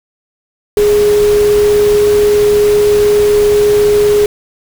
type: tone in noise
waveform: sine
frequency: 415.3 Hz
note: G#4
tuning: in tune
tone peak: -6 dBFS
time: 0.77-4.26 s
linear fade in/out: 2 ms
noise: pink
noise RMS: -22 dBFS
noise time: 0.77-4.26 s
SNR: +13 dB
effects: none